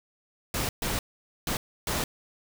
pink noise bursts at uneven times, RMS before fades -29 dBFS, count 4, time 0.54-0.69 / 0.82-0.99 / 1.47-1.57 / 1.87-2.04 s, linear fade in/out 2 ms, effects none

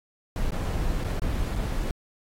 brown noise with dropouts, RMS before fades -27 dBFS, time 0.36-1.91 s, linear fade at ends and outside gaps 1 ms, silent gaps 0.507-0.52 / 1.041-1.045 / 1.196-1.219 / 1.556-1.56 s, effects AAC 48 kbps

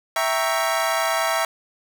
25% pulse chord, E diminished seventh, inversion none, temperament equal, 659.3 / 784 / 932.3 / 1108.7 Hz, E5 / G5 / Bb5 / Db6, 0 / 0 / 0 / 0 cents, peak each -19 / -24 / -23 / -24 dBFS, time 0.16-1.45 s, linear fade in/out 2 ms, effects none

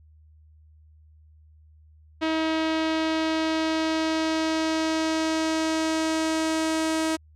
sawtooth tone with low-pass filter sweep, 319.1 Hz, D#4, 44 cents sharp, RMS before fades -25 dBFS, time 2.21-7.17 s, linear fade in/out 20 ms, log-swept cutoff 3500 to 8800 Hz, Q 1.3, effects added 77 Hz sine -51 dBFS peak until 7.35 s

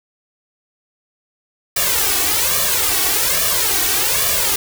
white noise with flanger, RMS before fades -17 dBFS, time 1.76-4.56 s, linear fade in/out 5 ms, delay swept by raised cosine 1.7 to 2.7 ms, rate 1.2 Hz, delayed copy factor +0.9, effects none

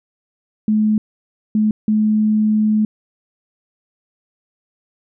sine tone bursts at uneven times, 214.4 Hz, A3, 45 cents flat, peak -12 dBFS, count 3, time 0.68-0.98 / 1.55-1.71 / 1.88-2.85 s, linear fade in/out 2 ms, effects none

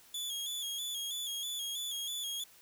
sawtooth tone with vibrato, 3369 Hz, G#7, 24 cents sharp, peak -33 dBFS, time 0.14-2.44 s, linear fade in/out 5 ms, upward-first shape square, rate 3.1 Hz, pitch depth 49 cents each way, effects white hiss -60 dBFS RMS until 2.61 s

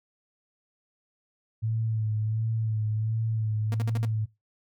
sine tone with vibrato, 110 Hz, A2, in tune, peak -25 dBFS, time 1.62-4.26 s, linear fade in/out 20 ms, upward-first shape sine, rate 1.4 Hz, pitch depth 38 cents each way
sawtooth tone bursts, 233.1 Hz, A#3, in tune, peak -29 dBFS, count 5, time 3.72-4.051 s, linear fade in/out 0 ms, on 23 ms, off 54 ms
effects noise-tail reverb RT60 0.2 s tail -18 dB re dry

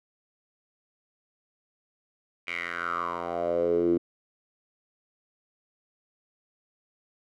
10% pulse tone with band-pass filter sweep, 86.1 Hz, F2, 24 cents flat, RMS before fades -28 dBFS, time 2.47-3.98 s, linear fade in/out 10 ms, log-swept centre 2400 to 310 Hz, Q 6.1, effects none

